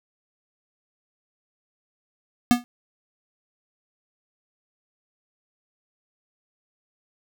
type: tone with exponential decay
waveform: square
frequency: 242.8 Hz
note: B3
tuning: 29 cents flat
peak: -10 dBFS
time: 2.51-2.64 s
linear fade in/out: 0 ms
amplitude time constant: 28 ms
effects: none